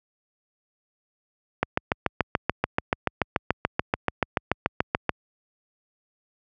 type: click train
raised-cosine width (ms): 0.5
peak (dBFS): -5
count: 25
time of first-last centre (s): 1.63-5.093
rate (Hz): 6.93
effects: high-pass 60 Hz 12 dB/octave